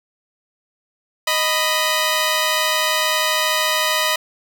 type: tone pair together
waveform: 10% pulse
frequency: 622.3 / 990.3 Hz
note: D#5 / B5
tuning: 0 / +4 cents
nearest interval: minor sixth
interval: 804 cents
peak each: -11 dBFS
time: 1.27-4.16 s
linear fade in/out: 5 ms
effects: none